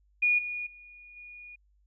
sine tone with level steps, 2446 Hz, D#7, 30 cents flat, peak -21 / -32 / -48 / -44 dBFS, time 0.22-1.56 s, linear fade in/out 10 ms, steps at 0.38 / 0.66 / 1.16 s, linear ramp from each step 10 ms, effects added 50 Hz sine -63 dBFS peak until 1.86 s

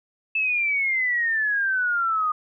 sine exponential sweep, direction down, 2637 to 1223 Hz, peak -20 dBFS, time 0.35-2.32 s, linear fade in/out 5 ms, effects none

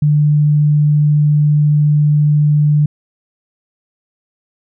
sine tone, 148.8 Hz, D3, 23 cents sharp, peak -8 dBFS, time 0.02-2.86 s, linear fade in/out 5 ms, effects none

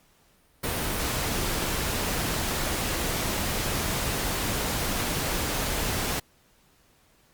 pink noise, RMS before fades -28 dBFS, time 0.63-6.2 s, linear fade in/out 10 ms, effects pink hiss -62 dBFS RMS until 7.33 s + Opus 48 kbps

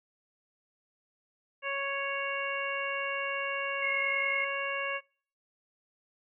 harmonic tone, 554.4 Hz, C#5, in tune, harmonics 1 / 2 / 3 / 4 / 5, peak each -37 / -37 / -37 / -37 / -37 dBFS, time 1.62-5.01 s, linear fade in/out 50 ms
sine tone with vibrato, 2167 Hz, C#7, 40 cents flat, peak -29 dBFS, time 3.82-4.45 s, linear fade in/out 10 ms, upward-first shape triangle, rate 9.7 Hz, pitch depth 10 cents each way
effects noise-tail reverb RT60 0.5 s tail -26 dB re dry

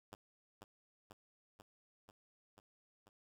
5% pulse tone with echo, 103.83 Hz, G#2, in tune, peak -38 dBFS, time 0.12-0.15 s, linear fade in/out 5 ms, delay 490 ms, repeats 6, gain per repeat -2 dB, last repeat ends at 3.09 s, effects none

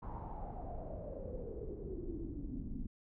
brown noise with low-pass filter sweep, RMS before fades -43 dBFS, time 0.02-2.87 s, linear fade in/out 10 ms, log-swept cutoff 1000 to 230 Hz, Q 7.6, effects none

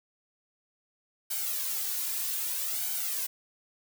blue noise with flanger, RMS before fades -32 dBFS, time 1.3-3.27 s, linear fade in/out 10 ms, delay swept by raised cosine 1.3 to 2.9 ms, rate 0.63 Hz, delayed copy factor +1, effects none

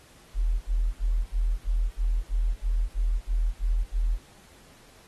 sine tone bursts, 40.51 Hz, E1, 29 cents flat, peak -21 dBFS, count 12, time 0.34-4.185 s, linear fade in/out 50 ms, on 270 ms, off 55 ms, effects pink hiss -55 dBFS RMS until 5.07 s + AAC 32 kbps

